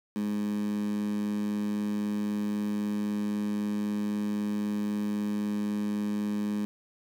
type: tone with high-pass filter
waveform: 15% pulse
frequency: 103.83 Hz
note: G#2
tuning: in tune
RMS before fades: -30 dBFS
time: 0.16-6.65 s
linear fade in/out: 0 ms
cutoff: 220 Hz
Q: 7
effects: none